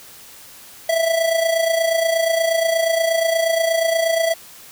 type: tone with amplitude modulation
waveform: square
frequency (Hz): 659.3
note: E5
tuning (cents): 0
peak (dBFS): -14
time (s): 0.89-4.34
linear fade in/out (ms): 5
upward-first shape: sine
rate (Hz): 28.4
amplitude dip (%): 60
effects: white hiss -42 dBFS RMS until 4.71 s